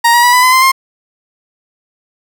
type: tone with pitch steps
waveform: 30% pulse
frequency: 936 / 955.7 / 975.7 / 996.3 / 1017.2 / 1038.6 / 1060.4 Hz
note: A#5 / A#5 / B5 / B5 / C6 / C6 / C6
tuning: +7 / +43 / -21 / +15 / -49 / -13 / +23 cents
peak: -3 dBFS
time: 0.04-0.719 s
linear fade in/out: 10 ms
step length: 97 ms
effects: none

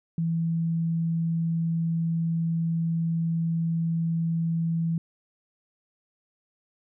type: tone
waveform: sine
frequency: 165.3 Hz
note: E3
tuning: 5 cents sharp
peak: -23 dBFS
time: 0.18-4.98 s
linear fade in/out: 2 ms
effects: none

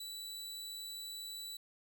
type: tone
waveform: sawtooth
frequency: 3951 Hz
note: B7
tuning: in tune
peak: -40 dBFS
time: 0-1.57 s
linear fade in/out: 5 ms
effects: none

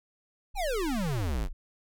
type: tone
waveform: sine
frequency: 26.69 Hz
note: G#0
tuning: 48 cents sharp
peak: -34 dBFS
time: 0.54-1.53 s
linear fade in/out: 10 ms
type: exponential sweep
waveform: square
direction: down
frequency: 863 to 42.29 Hz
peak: -29 dBFS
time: 0.55-1.49 s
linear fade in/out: 50 ms
effects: none

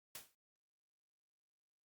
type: noise with exponential decay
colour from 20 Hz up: white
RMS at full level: -45 dBFS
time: 0.15-0.35 s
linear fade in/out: 2 ms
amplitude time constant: 43 ms
effects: Opus 48 kbps

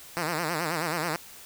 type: tone with vibrato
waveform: 5% pulse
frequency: 163.5 Hz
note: E3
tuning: 14 cents flat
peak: -16 dBFS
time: 0.17-1.16 s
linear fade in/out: 0 ms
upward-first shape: sine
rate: 9.3 Hz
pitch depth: 140 cents each way
effects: white hiss -47 dBFS RMS until 1.45 s

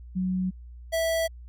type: tone pair in turn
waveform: sine / square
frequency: 185 / 655.8 Hz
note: F#3 / E5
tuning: 0 / -9 cents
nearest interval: octave + minor seventh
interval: 2191 cents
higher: second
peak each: -24 dBFS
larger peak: neither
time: 0.15-0.51 / 0.92-1.28 s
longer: neither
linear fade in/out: 20 ms
effects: added 60 Hz sine -41 dBFS peak until 1.48 s

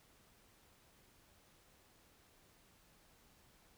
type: silence
effects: pink hiss -68 dBFS RMS until 3.77 s

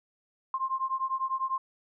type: beating tone pair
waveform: sine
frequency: 1052 / 1062 Hz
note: C6 / C6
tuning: +9 / +25 cents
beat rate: 10 Hz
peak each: -31 dBFS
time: 0.54-1.58 s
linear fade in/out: 2 ms
effects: none

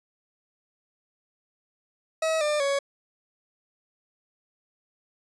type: tone with pitch steps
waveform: 40% pulse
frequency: 641 / 598.1 / 558 Hz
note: E5 / D5 / C#5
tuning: -49 / +31 / +11 cents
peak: -22 dBFS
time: 2.22-2.79 s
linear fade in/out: 5 ms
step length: 190 ms
effects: resampled to 22050 Hz

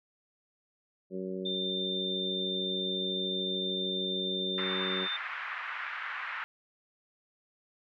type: harmonic tone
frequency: 93.6 Hz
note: F#2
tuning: 20 cents sharp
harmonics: 2 / 3 / 4 / 5 / 6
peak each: -38 / -44 / -37 / -44 / -44 dBFS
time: 1.1-5.08 s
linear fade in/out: 50 ms
type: tone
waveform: sine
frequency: 3587 Hz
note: A7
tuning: 33 cents sharp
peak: -32 dBFS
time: 1.45-5.17 s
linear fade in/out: 10 ms
type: band-pass noise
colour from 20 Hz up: pink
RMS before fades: -38 dBFS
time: 4.58-6.44 s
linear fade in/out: 0 ms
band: 1200 to 2200 Hz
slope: 24 dB/octave
effects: none

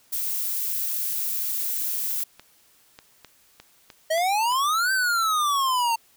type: noise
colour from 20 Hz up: violet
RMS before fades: -27 dBFS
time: 0.12-2.24 s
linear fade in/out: 10 ms
type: clicks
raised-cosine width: 0.2 ms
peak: -25 dBFS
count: 10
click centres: 1.882 / 2.11 / 2.205 / 2.396 / 2.989 / 3.247 / 3.6 / 3.902 / 4.179 / 4.522 s
type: exponential two-way sweep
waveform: square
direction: up then down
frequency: 622.3 to 1568 to 904 Hz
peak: -21 dBFS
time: 4.1-5.96 s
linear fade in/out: 10 ms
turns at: 4.92 s
effects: white hiss -59 dBFS RMS until 6.16 s

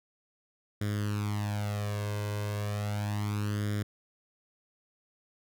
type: tone with flanger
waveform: sawtooth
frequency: 103.8 Hz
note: G#2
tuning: in tune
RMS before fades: -32 dBFS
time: 0.81-3.83 s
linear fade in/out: 5 ms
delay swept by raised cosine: 0.57 to 1.97 ms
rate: 0.34 Hz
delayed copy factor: +0.8
effects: none

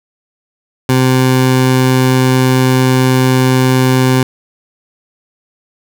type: tone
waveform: 20% pulse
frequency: 129.2 Hz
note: C3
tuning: 21 cents flat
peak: -3 dBFS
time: 0.89-4.23 s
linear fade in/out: 2 ms
effects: none

